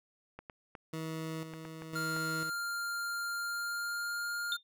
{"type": "clicks", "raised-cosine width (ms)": 0.5, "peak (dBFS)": -30, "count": 7, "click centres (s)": [0.39, 0.498, 0.752, 1.537, 1.652, 1.821, 2.165]}
{"type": "tone with tremolo", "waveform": "20% pulse", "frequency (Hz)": 160.2, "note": "E3", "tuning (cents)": -49, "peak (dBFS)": -32, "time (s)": [0.93, 2.5], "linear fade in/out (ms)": 5, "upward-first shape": "square", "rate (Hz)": 1, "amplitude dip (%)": 55}
{"type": "tone with pitch glide", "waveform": "square", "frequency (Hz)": [1396.9, 1409.1], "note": ["F6", "F6"], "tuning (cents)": [0, 15], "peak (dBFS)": -35, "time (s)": [1.95, 4.57], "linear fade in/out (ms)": 10, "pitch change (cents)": 15, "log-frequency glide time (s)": [3.33, 4.34]}
{"type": "tone with exponential decay", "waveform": "sine", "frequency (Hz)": 3621, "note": "A7", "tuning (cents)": 49, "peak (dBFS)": -28, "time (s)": [4.52, 4.63], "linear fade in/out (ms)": 1, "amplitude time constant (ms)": 22}
{"effects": []}